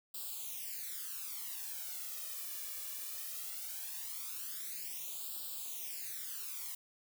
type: noise with flanger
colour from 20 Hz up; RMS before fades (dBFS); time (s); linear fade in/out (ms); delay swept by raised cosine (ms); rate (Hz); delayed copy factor
blue; -43; 0.14-6.75; 5; 0.24 to 1.74; 0.19; +0.95
effects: none